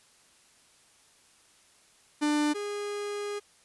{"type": "tone pair in turn", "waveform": "45% pulse", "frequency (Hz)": [297.6, 410.9], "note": ["D4", "G#4"], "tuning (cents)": [23, -18], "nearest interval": "tritone", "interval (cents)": 559, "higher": "second", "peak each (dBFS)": [-24, -32], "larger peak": "first", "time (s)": [[2.21, 2.54], [2.54, 3.4]], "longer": "second", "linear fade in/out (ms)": 20, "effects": ["white hiss -61 dBFS RMS until 3.64 s", "resampled to 24000 Hz"]}